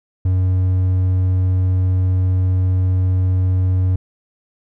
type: tone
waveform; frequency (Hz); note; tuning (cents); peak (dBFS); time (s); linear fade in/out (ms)
triangle; 92.5; F#2; 0; -11; 0.25-3.96; 5
effects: none